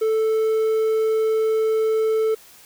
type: tone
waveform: triangle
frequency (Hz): 440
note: A4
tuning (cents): 0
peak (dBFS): -15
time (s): 0.01-2.35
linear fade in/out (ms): 10
effects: white hiss -48 dBFS RMS until 2.65 s